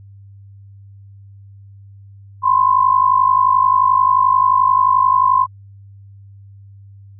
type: tone pair together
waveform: sine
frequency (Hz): 1009.6 / 1061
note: B5 / C6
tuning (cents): +38 / +24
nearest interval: minor second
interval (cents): 86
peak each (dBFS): -13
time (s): 2.42-5.47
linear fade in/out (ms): 50
effects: added 99 Hz sine -38 dBFS peak until 7.19 s